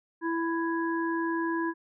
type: harmonic tone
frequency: 331.7 Hz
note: E4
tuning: 11 cents sharp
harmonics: 1 / 3 / 5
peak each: -28 / -33 / -35 dBFS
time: 0.21-1.74 s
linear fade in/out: 50 ms
effects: none